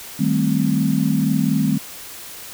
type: chord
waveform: sine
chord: A half-diminished seventh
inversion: second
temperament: equal with one note detuned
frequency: 156.83 / 196 / 220 / 261.6 Hz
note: Eb3 / G3 / A3 / C4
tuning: +14 / 0 / 0 / 0 cents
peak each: -21 dBFS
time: 0.19-1.78 s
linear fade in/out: 10 ms
effects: white hiss -36 dBFS RMS until 2.53 s